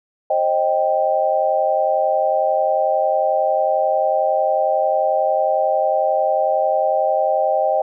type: chord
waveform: sine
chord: C minor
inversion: none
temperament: equal with one note detuned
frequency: 531.2 / 622.3 / 784 Hz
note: C5 / Eb5 / G5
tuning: +26 / 0 / 0 cents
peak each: -21 / -18 / -19 dBFS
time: 0.3-7.82 s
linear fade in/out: 5 ms
effects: none